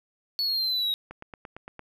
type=exponential sweep; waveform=triangle; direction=down; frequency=4435 to 3798 Hz; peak=-23 dBFS; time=0.39-0.94 s; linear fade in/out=0 ms
type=click train; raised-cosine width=0.5 ms; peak=-25 dBFS; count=7; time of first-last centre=1.11-1.793 s; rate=8.78 Hz
effects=none